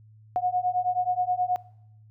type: beating tone pair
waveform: sine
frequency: 721 / 730.4 Hz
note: F#5 / F#5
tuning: -45 / -23 cents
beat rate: 9.4 Hz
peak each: -26 dBFS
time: 0.36-1.56 s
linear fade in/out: 0 ms
effects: noise-tail reverb RT60 0.9 s tail -22 dB re dry + added 108 Hz sine -50 dBFS peak until 2.1 s